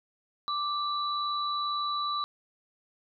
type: tone pair together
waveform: sine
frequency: 1174.7 / 3951 Hz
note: D6 / B7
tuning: 0 / 0 cents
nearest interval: octave + major sixth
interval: 2100 cents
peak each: -29 / -34 dBFS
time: 0.48-2.24 s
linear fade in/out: 0 ms
effects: none